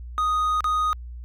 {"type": "tone with dropouts", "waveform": "triangle", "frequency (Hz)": 1244.5, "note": "D#6", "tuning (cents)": 0, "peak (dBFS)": -18, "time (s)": [0.18, 0.93], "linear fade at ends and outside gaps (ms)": 0, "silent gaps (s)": [0.606, 0.643], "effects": ["added 60 Hz sine -34 dBFS peak until 1.24 s"]}